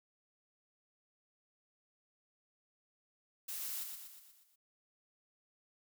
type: noise with echo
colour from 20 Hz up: blue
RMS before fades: -42 dBFS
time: 3.48-3.84 s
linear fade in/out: 10 ms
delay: 120 ms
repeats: 6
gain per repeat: -5 dB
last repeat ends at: 4.56 s
effects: none